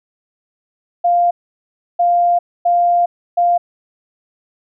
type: tone bursts at uneven times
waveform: sine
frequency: 698.5 Hz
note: F5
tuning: in tune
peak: -10 dBFS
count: 4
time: 1.04-1.31 / 1.99-2.39 / 2.65-3.06 / 3.37-3.58 s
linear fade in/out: 10 ms
effects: none